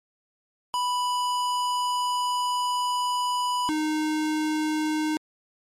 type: tone pair in turn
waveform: square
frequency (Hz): 988 / 308.6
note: B5 / D#4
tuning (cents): 0 / -14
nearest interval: octave + minor sixth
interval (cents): 2014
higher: first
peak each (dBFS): -24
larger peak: neither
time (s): 0.74-3.69 / 3.69-5.17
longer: first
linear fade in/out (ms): 0
effects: low-pass 10000 Hz 12 dB/octave + MP3 64 kbps